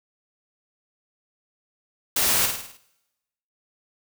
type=noise with echo; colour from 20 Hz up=white; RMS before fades=-22 dBFS; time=2.16-2.46 s; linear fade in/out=5 ms; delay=52 ms; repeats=6; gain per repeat=-5 dB; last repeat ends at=2.772 s; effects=noise-tail reverb RT60 1.0 s tail -22 dB re dry